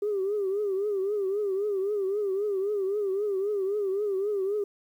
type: tone with vibrato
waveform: sine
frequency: 399.7 Hz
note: G4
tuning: 34 cents sharp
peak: -24 dBFS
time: 0.02-4.64 s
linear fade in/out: 5 ms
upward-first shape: triangle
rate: 3.8 Hz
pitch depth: 120 cents each way
effects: tanh soft clip ceiling -21 dBFS + 10-bit